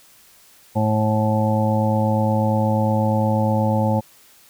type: harmonic tone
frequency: 108.4 Hz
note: A2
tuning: 25 cents flat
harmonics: 1 / 2 / 3 / 5 / 6 / 7 / 8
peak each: -20 / -21 / -31 / -23 / -36 / -29 / -25 dBFS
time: 0.75-4.01 s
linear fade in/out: 20 ms
effects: white hiss -51 dBFS RMS until 4.49 s